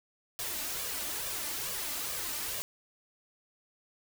white noise with flanger, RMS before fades -36 dBFS, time 0.39-2.62 s, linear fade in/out 0 ms, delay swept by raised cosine 1.7 to 3.4 ms, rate 2.3 Hz, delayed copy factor +0.6, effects none

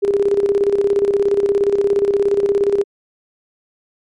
sine tone with tremolo, 402 Hz, G4, 44 cents sharp, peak -10 dBFS, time 0.02-2.84 s, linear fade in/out 20 ms, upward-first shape square, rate 17 Hz, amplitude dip 60%, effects MP3 48 kbps

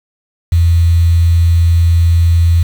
sine tone with quantisation, 84.5 Hz, E2, 43 cents sharp, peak -6 dBFS, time 0.52-2.63 s, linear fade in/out 5 ms, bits 5, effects none

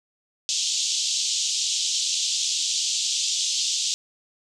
white band-pass noise, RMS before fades -25 dBFS, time 0.49-3.94 s, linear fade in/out 0 ms, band 3000 to 7400 Hz, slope 48 dB/octave, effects none

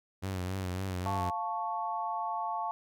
sawtooth tone with vibrato, 93.2 Hz, F#2, 13 cents sharp, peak -29 dBFS, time 0.22-1.31 s, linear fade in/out 20 ms, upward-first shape sine, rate 3.6 Hz, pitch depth 61 cents each way
sine chord, F augmented, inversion none, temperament equal, 698.5 / 880 / 1108.7 Hz, F5 / A5 / C#6, 0 / 0 / 0 cents, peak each -37 / -34 / -37 dBFS, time 1.06-2.71 s, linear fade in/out 0 ms
effects none

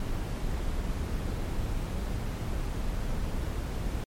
brown noise, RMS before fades -31 dBFS, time 0-4.04 s, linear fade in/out 2 ms, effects MP3 64 kbps

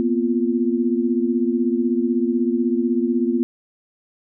sine tone cluster, 235.3 / 251.4 / 346.2 Hz, A#3 / B3 / F4, +16 / +31 / -15 cents, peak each -21 / -21 / -22 dBFS, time 0-3.43 s, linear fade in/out 0 ms, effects none

